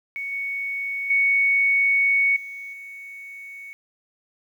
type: tone with level steps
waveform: sine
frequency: 2224 Hz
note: C#7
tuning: 5 cents sharp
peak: -27 / -25 / -16 / -33 / -36 dBFS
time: 0.16-3.73 s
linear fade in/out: 0 ms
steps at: 0.32 / 1.1 / 2.36 / 2.73 s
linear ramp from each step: 5 ms
effects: 9-bit